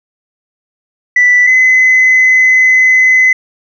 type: tone pair in turn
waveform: sine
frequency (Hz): 1975.5 / 2031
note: B6 / B6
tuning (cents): 0 / +48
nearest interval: unison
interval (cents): 48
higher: second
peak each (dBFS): -3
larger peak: neither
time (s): 1.16-1.47 / 1.47-3.33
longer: second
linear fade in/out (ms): 5
effects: tanh soft clip ceiling -1 dBFS